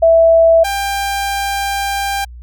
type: tone pair in turn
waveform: sine / sawtooth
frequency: 659.3 / 794.8 Hz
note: E5 / G5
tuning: 0 / +24 cents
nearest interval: minor third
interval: 324 cents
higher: second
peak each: -5 / -12 dBFS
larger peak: first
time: 0.02-0.64 / 0.64-2.25 s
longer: second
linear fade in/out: 10 ms
effects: added 60 Hz sine -30 dBFS peak until 2.42 s + MP3 96 kbps